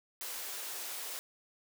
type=high-pass noise; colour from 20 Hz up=white; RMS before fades=-41 dBFS; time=0.21-1.19 s; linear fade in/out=0 ms; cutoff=350 Hz; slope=24 dB/octave; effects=none